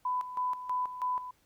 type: tone with tremolo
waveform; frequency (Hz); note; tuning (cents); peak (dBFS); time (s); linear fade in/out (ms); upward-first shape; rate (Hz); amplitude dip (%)
sine; 1000; B5; +21; -28; 0.05-1.31; 5; square; 3.1; 70
effects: pink hiss -69 dBFS RMS until 1.45 s